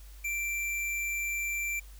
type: tone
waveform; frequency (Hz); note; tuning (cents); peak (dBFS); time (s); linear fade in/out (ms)
square; 2350; D7; +1; -31; 0.24-1.8; 10
effects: added 50 Hz sine -46 dBFS peak until 1.99 s + white hiss -58 dBFS RMS until 1.99 s